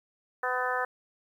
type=harmonic tone; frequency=251.9 Hz; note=B3; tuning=34 cents sharp; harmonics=2 / 3 / 4 / 5 / 6 / 7; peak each=-34 / -34 / -34 / -34 / -34 / -34 dBFS; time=0.43-0.85 s; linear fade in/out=5 ms; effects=10-bit